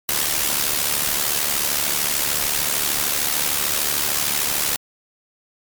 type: noise with amplitude modulation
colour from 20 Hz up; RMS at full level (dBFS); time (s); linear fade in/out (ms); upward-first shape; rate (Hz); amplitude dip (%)
white; -18; 0.09-4.76; 0; sine; 73.3; 65
effects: MP3 96 kbps